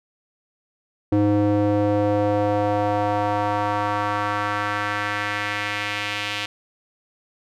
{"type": "tone with band-pass filter sweep", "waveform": "square", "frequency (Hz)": 103.3, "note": "G#2", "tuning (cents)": -9, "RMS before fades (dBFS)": -22, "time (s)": [1.12, 6.46], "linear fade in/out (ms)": 5, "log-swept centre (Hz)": [340, 2900], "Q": 1.8, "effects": []}